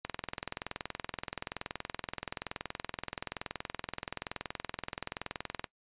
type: click train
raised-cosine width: 0.3 ms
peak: -19 dBFS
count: 119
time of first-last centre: 0.05-5.642 s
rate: 21.1 Hz
effects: noise-tail reverb RT60 0.1 s tail -21 dB re dry + resampled to 8000 Hz